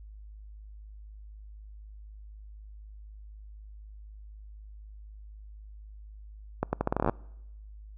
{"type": "accelerating click train", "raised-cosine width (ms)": 1, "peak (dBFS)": -12, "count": 13, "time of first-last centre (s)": [6.63, 7.096], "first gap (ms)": 100, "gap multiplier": 0.8, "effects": ["noise-tail reverb RT60 0.9 s tail -25 dB re dry", "added 52 Hz sine -44 dBFS peak until 7.97 s"]}